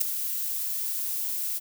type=noise with ADSR envelope; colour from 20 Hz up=violet; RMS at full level=-20 dBFS; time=0-1.6 s; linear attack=14 ms; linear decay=7 ms; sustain=-10 dB; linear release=31 ms; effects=none